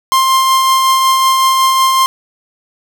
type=tone with tremolo; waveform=45% pulse; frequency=1054 Hz; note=C6; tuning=12 cents sharp; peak=-7 dBFS; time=0.12-2.06 s; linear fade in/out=0 ms; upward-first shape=triangle; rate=5.4 Hz; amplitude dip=30%; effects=none